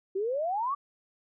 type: exponential sweep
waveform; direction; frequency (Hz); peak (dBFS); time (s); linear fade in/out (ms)
sine; up; 370 to 1177; -27; 0.15-0.75; 10
effects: none